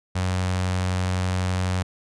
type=tone with notch filter; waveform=sawtooth; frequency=91.9 Hz; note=F#2; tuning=11 cents flat; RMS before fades=-24 dBFS; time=0.15-1.83 s; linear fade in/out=10 ms; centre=330 Hz; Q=1.2; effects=resampled to 22050 Hz